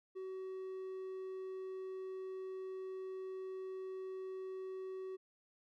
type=tone; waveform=triangle; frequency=377.4 Hz; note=F#4; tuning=34 cents sharp; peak=-40 dBFS; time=0.15-5.17 s; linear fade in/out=20 ms; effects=none